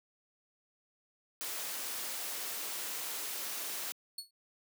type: noise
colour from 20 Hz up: white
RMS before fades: -39 dBFS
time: 1.41-3.92 s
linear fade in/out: 0 ms
type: tone with exponential decay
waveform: sawtooth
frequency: 4388 Hz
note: C#8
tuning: 18 cents flat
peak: -33 dBFS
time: 4.18-4.31 s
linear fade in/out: 5 ms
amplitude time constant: 27 ms
effects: high-pass 300 Hz 12 dB/octave